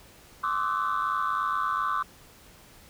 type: tone cluster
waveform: sine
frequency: 1053 / 1156 / 1244 / 1308 / 1501 Hz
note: C6 / D6 / D#6 / E6 / F#6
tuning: +11 / -28 / -1 / -14 / +24 cents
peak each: -30 / -27 / -35 / -32 / -33 dBFS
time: 0.43-2.03 s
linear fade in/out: 10 ms
effects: tanh soft clip ceiling -19 dBFS + pink hiss -53 dBFS RMS until 2.89 s